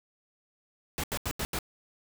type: noise bursts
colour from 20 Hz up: pink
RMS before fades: -32 dBFS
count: 5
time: 0.98-1.588 s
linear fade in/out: 0 ms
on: 56 ms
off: 82 ms
effects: none